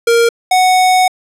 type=tone pair in turn; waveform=square; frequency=466.2 / 740 Hz; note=A#4 / F#5; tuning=0 / 0 cents; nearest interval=minor sixth; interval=800 cents; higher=second; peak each=-8 dBFS; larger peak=neither; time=0.07-0.29 / 0.51-1.08 s; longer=second; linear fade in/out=5 ms; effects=low-pass 12000 Hz 12 dB/octave